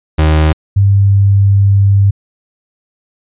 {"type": "tone pair in turn", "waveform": ["35% pulse", "sine"], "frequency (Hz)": [77.78, 99.28], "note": ["D#2", "G2"], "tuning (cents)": [0, 22], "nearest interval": "major third", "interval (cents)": 422, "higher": "second", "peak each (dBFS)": -5, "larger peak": "neither", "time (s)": [[0.18, 0.53], [0.76, 2.11]], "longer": "second", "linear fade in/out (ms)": 10, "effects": ["resampled to 8000 Hz"]}